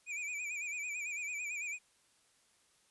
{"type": "tone with vibrato", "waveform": "square", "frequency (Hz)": 2391, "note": "D7", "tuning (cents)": 30, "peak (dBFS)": -38, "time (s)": [0.06, 1.79], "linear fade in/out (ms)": 50, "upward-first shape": "sine", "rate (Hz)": 9, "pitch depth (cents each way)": 81, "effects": ["white hiss -70 dBFS RMS until 2.9 s", "resampled to 24000 Hz"]}